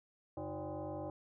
sine tone with frequency modulation, 136.4 Hz, C#3, 28 cents flat, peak -39 dBFS, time 0.37-1.1 s, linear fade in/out 2 ms, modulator 224 Hz, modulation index 3.1, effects none

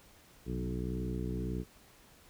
harmonic tone with a mistuned harmonic, 61.74 Hz, B1, in tune, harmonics 1 / 2 / 3 / 4 / 5 / 6 / 7, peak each -38 / -40 / -39 / -44 / -43 / -45 / -45 dBFS, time 0.45-1.65 s, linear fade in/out 50 ms, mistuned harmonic 2, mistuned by +36 cents, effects pink hiss -60 dBFS RMS until 2.29 s

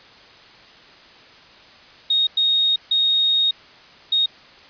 sine tone bursts at uneven times, 3729 Hz, A#7, in tune, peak -15 dBFS, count 4, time 2.1-2.27 / 2.37-2.76 / 2.91-3.51 / 4.12-4.26 s, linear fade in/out 5 ms, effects white hiss -46 dBFS RMS until 4.69 s + resampled to 11025 Hz

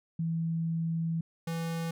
sine / square tone pair in turn, 164.5 / 165.64 Hz, E3 / E3, -3 / +9 cents, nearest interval unison, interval 12 cents, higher second, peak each -28 / -32 dBFS, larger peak first, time 0.19-1.21 / 1.47-1.91 s, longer first, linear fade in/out 5 ms, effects none

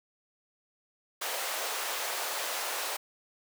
pink high-pass noise, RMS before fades -34 dBFS, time 1.21-2.97 s, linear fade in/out 10 ms, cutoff 520 Hz, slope 24 dB/octave, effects none

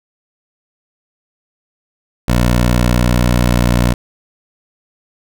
15% pulse tone, 60.3 Hz, B1, 41 cents flat, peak -4 dBFS, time 2.28-3.94 s, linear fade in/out 5 ms, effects none

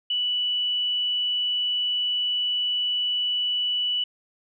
sine tone, 2960 Hz, F#7, in tune, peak -22 dBFS, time 0.1-4.04 s, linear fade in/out 5 ms, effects none

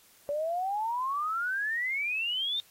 sine exponential sweep, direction up, 567 to 3672 Hz, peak -28 dBFS, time 0.29-2.6 s, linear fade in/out 0 ms, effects white hiss -60 dBFS RMS until 2.7 s + AAC 48 kbps

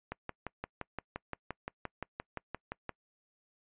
click train, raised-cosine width 0.5 ms, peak -22 dBFS, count 17, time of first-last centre 0.12-2.893 s, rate 5.77 Hz, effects noise-tail reverb RT60 0.1 s tail -25 dB re dry + resampled to 8000 Hz

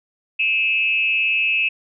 sine tone with frequency modulation, 2600 Hz, E7, 24 cents flat, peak -16 dBFS, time 0.39-1.69 s, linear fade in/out 10 ms, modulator 218 Hz, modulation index 0.56, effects none

